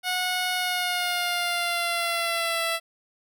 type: tone with pitch glide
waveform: 10% pulse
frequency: 730 to 665.6 Hz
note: F#5 to E5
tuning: -24 to +17 cents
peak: -16 dBFS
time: 0.03-2.8 s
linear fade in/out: 50 ms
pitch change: -159 cents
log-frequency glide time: 0.54-2.63 s
effects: none